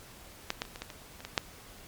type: clicks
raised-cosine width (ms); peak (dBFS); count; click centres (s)
0.2; -12 / -14 / -29 / -24 / -19 / -25 / -28 / -20 / -7; 9; 0.504 / 0.619 / 0.652 / 0.759 / 0.82 / 0.902 / 1.205 / 1.25 / 1.378
effects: pink hiss -51 dBFS RMS until 1.87 s + MP3 96 kbps